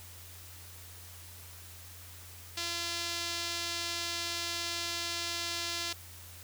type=tone with band-pass filter; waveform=sawtooth; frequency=341.3 Hz; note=F4; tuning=40 cents flat; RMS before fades=-36 dBFS; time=2.57-5.93 s; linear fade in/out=5 ms; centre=4600 Hz; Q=1.5; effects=added 88 Hz sine -51 dBFS peak until 6.43 s + white hiss -51 dBFS RMS until 6.43 s